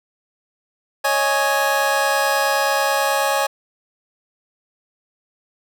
25% pulse chord, C# suspended second, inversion none, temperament just, 554.4 / 623.7 / 831.5 Hz, C#5 / D#5 / G#5, 0 / +4 / +2 cents, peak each -17 / -21 / -16 dBFS, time 1.04-3.47 s, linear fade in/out 10 ms, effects none

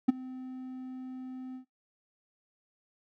triangle tone with ADSR envelope, 257.3 Hz, C4, 29 cents flat, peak -14 dBFS, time 0.08-1.65 s, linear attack 11 ms, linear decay 16 ms, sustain -23 dB, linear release 100 ms, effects noise-tail reverb RT60 0.2 s tail -23 dB re dry

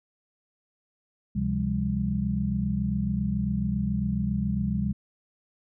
sine tone cluster, 70.5 / 130.3 / 173.8 / 201.1 Hz, C#2 / C3 / F3 / G3, +30 / -7 / -8 / +44 cents, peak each -32 / -31 / -31 / -27 dBFS, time 1.35-4.93 s, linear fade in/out 10 ms, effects none

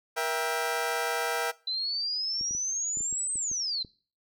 20% pulse chord, E diminished, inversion second, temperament just, 474.7 / 659.3 / 791.1 Hz, Bb4 / E5 / G5, +31 / 0 / +16 cents, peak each -27 dBFS, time 0.16-1.52 s, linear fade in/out 20 ms
sine exponential two-way sweep, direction up then down, 4000 to 8310 to 4000 Hz, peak -28 dBFS, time 1.67-3.83 s, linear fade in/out 5 ms, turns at 3.34 s
clicks, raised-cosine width 3 ms, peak -33 dBFS, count 9, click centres 2.411 / 2.51 / 2.55 / 2.972 / 3.007 / 3.127 / 3.356 / 3.515 / 3.848 s
effects noise-tail reverb RT60 0.4 s tail -22 dB re dry

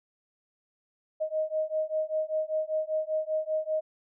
sine beating tone pair, 622.3 / 627.4 Hz, D#5 / D#5, 0 / +14 cents, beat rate 5.1 Hz, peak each -30 dBFS, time 1.2-3.81 s, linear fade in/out 20 ms, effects none

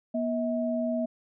sine tone pair together, 240.7 / 642.6 Hz, B3 / E5, -44 / -44 cents, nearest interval octave + perfect fourth, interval 1700 cents, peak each -28 / -29 dBFS, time 0.14-1.06 s, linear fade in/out 10 ms, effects none

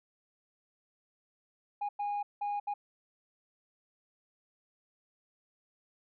sine tone bursts at uneven times, 820 Hz, G#5, 22 cents flat, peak -29 dBFS, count 4, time 1.81-1.89 / 1.99-2.23 / 2.41-2.6 / 2.67-2.74 s, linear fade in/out 10 ms, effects tanh soft clip ceiling -30 dBFS

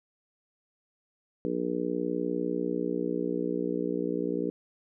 harmonic tone, 60.2 Hz, B1, 44 cents flat, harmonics 3 / 4 / 5 / 6 / 7 / 8, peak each -36 / -36 / -32 / -38 / -33 / -35 dBFS, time 1.45-4.5 s, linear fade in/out 0 ms, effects none

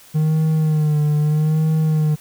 triangle tone with vibrato, 153.6 Hz, D#3, 22 cents flat, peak -12 dBFS, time 0.14-2.16 s, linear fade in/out 20 ms, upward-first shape sine, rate 0.79 Hz, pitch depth 47 cents each way, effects white hiss -46 dBFS RMS until 2.2 s

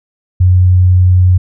sine tone, 91.1 Hz, F#2, 26 cents flat, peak -4 dBFS, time 0.4-1.38 s, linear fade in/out 10 ms, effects none

